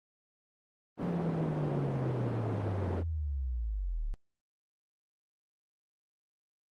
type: band-pass noise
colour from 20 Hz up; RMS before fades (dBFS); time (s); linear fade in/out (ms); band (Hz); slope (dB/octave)
white; -36; 0.97-3.04; 50; 140 to 450; 12
type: linear sweep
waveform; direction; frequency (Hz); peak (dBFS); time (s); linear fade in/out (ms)
sine; down; 177 to 32.7; -31; 1.03-4.14; 0
effects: Opus 32 kbps